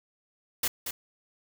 white noise with echo, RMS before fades -27 dBFS, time 0.63-0.68 s, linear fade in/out 5 ms, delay 230 ms, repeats 1, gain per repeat -7 dB, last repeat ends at 0.91 s, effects none

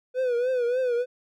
triangle tone with vibrato, 495.8 Hz, B4, 7 cents sharp, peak -20 dBFS, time 0.14-1.06 s, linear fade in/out 50 ms, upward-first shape triangle, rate 3.4 Hz, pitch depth 100 cents each way, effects none

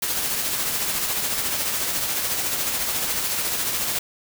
white noise with tremolo, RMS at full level -23 dBFS, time 0.02-3.99 s, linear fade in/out 5 ms, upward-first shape triangle, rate 14 Hz, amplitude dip 40%, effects none

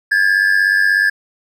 triangle tone pair together, 1625 / 1721.6 Hz, G#6 / A6, -38 / -38 cents, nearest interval minor second, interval 100 cents, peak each -12 dBFS, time 0.11-1.1 s, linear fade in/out 10 ms, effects none

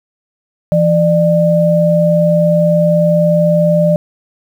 sine tone pair together, 167.9 / 598.3 Hz, E3 / D5, +32 / +32 cents, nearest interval octave + minor seventh, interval 2200 cents, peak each -11 / -10 dBFS, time 0.72-3.96 s, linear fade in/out 0 ms, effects 7-bit

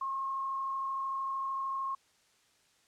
sine tone with frequency modulation, 1078 Hz, C#6, 49 cents flat, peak -32 dBFS, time 0.01-1.95 s, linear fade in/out 5 ms, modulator 33.2 Hz, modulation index 0.52, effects white hiss -68 dBFS RMS until 2.87 s + low-pass 8000 Hz 12 dB/octave

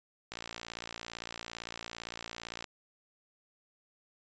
click train, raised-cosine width 0.2 ms, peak -22 dBFS, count 135, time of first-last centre 0.32-2.642 s, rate 57.7 Hz, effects resampled to 16000 Hz

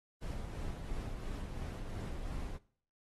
brown noise with tremolo, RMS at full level -39 dBFS, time 0.21-2.58 s, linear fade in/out 20 ms, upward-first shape triangle, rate 2.9 Hz, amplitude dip 40%, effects noise-tail reverb RT60 0.5 s tail -19 dB re dry + AAC 32 kbps

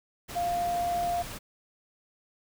sine tone in noise, 698.5 Hz, F5, in tune, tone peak -26 dBFS, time 0.35-1.23 s, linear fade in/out 20 ms, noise pink, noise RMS -40 dBFS, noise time 0.28-1.39 s, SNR +11 dB, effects none

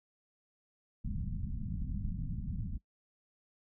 pink low-pass noise, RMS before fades -37 dBFS, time 1.04-2.78 s, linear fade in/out 10 ms, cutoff 220 Hz, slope 48 dB/octave, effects noise-tail reverb RT60 0.1 s tail -21 dB re dry

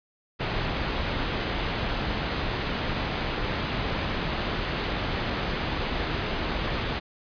pink low-pass noise, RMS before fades -29 dBFS, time 0.39-7 s, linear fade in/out 20 ms, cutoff 4100 Hz, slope 24 dB/octave, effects resampled to 11025 Hz

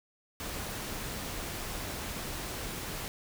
pink noise, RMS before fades -38 dBFS, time 0.4-3.08 s, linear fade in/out 0 ms, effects none

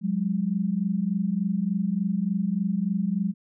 sine tone pair together, 180.8 / 204.2 Hz, F#3 / G#3, -40 / -29 cents, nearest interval major second, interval 211 cents, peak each -26 / -25 dBFS, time 0.01-3.34 s, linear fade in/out 50 ms, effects none

